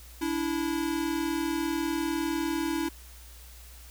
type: tone pair together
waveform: square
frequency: 289.6 / 329.6 Hz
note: D4 / E4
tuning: -24 / 0 cents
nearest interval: major second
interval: 224 cents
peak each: -32 / -30 dBFS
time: 0.21-2.89 s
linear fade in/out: 10 ms
effects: added 60 Hz sine -47 dBFS peak until 3.9 s + white hiss -52 dBFS RMS until 3.9 s